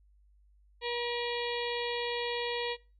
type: harmonic tone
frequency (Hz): 478.5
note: A#4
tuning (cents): +45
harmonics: 1 / 2 / 4 / 5 / 6 / 7 / 8 / 9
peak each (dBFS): -35 / -38 / -41 / -42 / -43 / -43 / -44 / -45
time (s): 0.81-2.77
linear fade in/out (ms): 50
effects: noise-tail reverb RT60 0.3 s tail -20 dB re dry + added 50 Hz sine -60 dBFS peak until 2.99 s